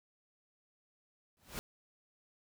pink noise with exponential growth, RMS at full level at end -38 dBFS, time 1.37-1.59 s, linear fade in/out 0 ms, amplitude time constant 46 ms, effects none

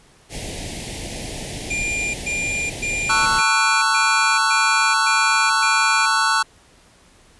pink band-stop noise, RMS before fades -30 dBFS, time 0.29-3.43 s, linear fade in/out 50 ms, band 830 to 1900 Hz, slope 48 dB/octave
square tone bursts, 2400 Hz, D7, 37 cents sharp, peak -22 dBFS, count 8, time 1.7-6.06 s, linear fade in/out 10 ms, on 440 ms, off 120 ms
square chord, F# minor seventh, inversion first, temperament just, 888 / 1110 / 1332 / 1480 Hz, A5 / C#6 / E6 / F#6, +16 / +2 / +18 / 0 cents, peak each -23 / -23 / -22 / -21 dBFS, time 3.09-6.43 s, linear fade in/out 10 ms
effects pink hiss -52 dBFS RMS until 7.39 s + resampled to 24000 Hz

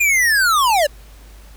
square linear sweep, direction down, 2447 to 549 Hz, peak -13 dBFS, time 0-0.87 s, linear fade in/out 10 ms, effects added 51 Hz sine -39 dBFS peak until 1.56 s + pink hiss -48 dBFS RMS until 1.56 s

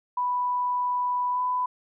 sine tone with pitch glide, 988 to 998.3 Hz, B5 to B5, 0 to +18 cents, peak -23 dBFS, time 0.17-1.66 s, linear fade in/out 5 ms, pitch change +18 cents, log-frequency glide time 1.31-1.4 s, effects none

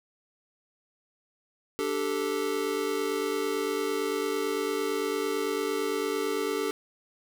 square chord, D suspended fourth, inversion none, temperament just, 293.7 / 391.6 / 440.5 Hz, D4 / G4 / A4, 0 / -2 / +2 cents, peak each -35 / -32 / -31 dBFS, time 1.79-6.71 s, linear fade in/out 0 ms, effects none

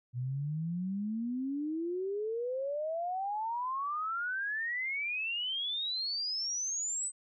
sine exponential sweep, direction up, 120 to 8200 Hz, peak -32 dBFS, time 0.13-7.12 s, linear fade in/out 50 ms, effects none

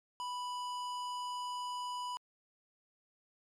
sine tone with hard clipping, 988 Hz, B5, in tune, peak -39 dBFS, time 0.2-2.17 s, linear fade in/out 0 ms, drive 17 dB, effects low-pass 10000 Hz 12 dB/octave + MP3 96 kbps

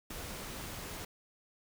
pink noise, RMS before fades -43 dBFS, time 0.1-1.05 s, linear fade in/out 5 ms, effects none

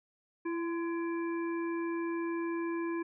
harmonic tone with a mistuned harmonic, 335.8 Hz, E4, 32 cents sharp, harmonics 1 / 3 / 5 / 7, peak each -32 / -42 / -46 / -49 dBFS, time 0.45-3.03 s, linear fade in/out 10 ms, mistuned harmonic 3, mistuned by +34 cents, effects none

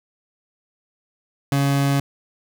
30% pulse tone, 139.6 Hz, C#3, 13 cents sharp, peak -14 dBFS, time 1.52-2 s, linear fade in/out 2 ms, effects none

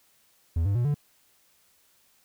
triangle tone with pitch steps, 82.41 / 99.72 / 120.66 / 145.99 Hz, E2 / G2 / B2 / D3, 0 / +30 / -40 / -10 cents, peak -20 dBFS, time 0.56-0.944 s, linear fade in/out 5 ms, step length 96 ms, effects white hiss -64 dBFS RMS until 2.24 s

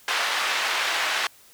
white band-pass noise, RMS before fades -25 dBFS, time 0.08-1.27 s, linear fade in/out 2 ms, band 810 to 2800 Hz, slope 12 dB/octave, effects white hiss -53 dBFS RMS until 1.53 s

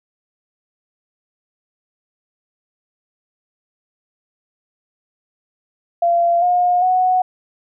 sine tone with pitch steps, 687 / 715 / 738 Hz, F5 / F5 / F#5, -29 / +41 / -5 cents, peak -12 dBFS, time 6.02-7.22 s, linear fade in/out 5 ms, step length 400 ms, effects none

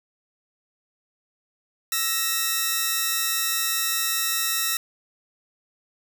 5% pulse tone pair together, 1322.5 / 1880 Hz, E6 / A#6, +5 / +14 cents, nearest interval tritone, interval 609 cents, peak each -14 dBFS, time 1.92-4.77 s, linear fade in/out 2 ms, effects none

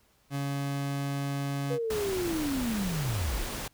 30% pulse tone, 140.1 Hz, C#3, 19 cents sharp, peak -27 dBFS, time 0.3-1.79 s, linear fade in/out 50 ms
sine linear sweep, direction down, 493.9 to 30.33 Hz, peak -28 dBFS, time 1.7-3.44 s, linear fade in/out 10 ms
pink noise, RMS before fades -36 dBFS, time 1.9-3.68 s, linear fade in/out 5 ms
effects pink hiss -66 dBFS RMS until 3.73 s

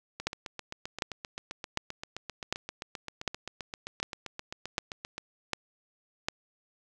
two click trains, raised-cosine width 0.2 ms, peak -11 / -20 dBFS, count 9 / 39, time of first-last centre 0.27-6.285 / 0.2-5.18 s, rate 1.33 / 7.63 Hz, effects none

